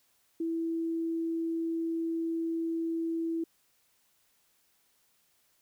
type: tone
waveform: sine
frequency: 329.6 Hz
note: E4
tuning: in tune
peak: -29 dBFS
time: 0.4-3.44 s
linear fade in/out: 5 ms
effects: white hiss -70 dBFS RMS until 5.61 s